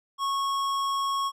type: tone with tanh clipping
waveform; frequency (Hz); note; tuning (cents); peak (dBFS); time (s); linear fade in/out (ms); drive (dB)
sine; 1100; C#6; -14; -27; 0.18-1.32; 50; 16
effects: none